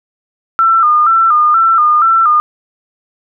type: tone with vibrato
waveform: sine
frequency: 1277 Hz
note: D#6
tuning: 45 cents sharp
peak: -6 dBFS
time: 0.59-2.4 s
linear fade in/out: 0 ms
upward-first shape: square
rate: 2.1 Hz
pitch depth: 84 cents each way
effects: none